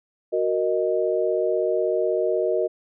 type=chord; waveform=sine; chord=D# minor; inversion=first; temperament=equal; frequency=370 / 466.2 / 622.3 Hz; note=F#4 / A#4 / D#5; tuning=0 / 0 / 0 cents; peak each=-24 dBFS; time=0.32-2.68 s; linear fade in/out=20 ms; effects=none